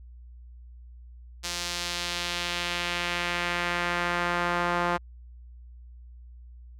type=tone with band-pass filter sweep; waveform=sawtooth; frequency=174.61 Hz; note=F3; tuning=in tune; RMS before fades=-29 dBFS; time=1.43-4.98 s; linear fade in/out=20 ms; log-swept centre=5400 to 1100 Hz; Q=1.2; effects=added 60 Hz sine -44 dBFS peak until 6.79 s